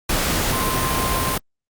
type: tone in noise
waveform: sine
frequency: 1046.5 Hz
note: C6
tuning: in tune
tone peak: -24 dBFS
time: 0.53-1.35 s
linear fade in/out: 5 ms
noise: pink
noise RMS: -21 dBFS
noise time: 0.09-1.38 s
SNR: -6 dB
effects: Opus 48 kbps